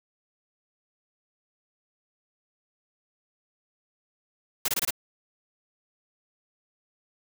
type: noise bursts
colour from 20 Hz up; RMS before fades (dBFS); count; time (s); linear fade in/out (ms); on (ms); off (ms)
white; -26; 5; 4.65-4.907; 5; 33; 23
effects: none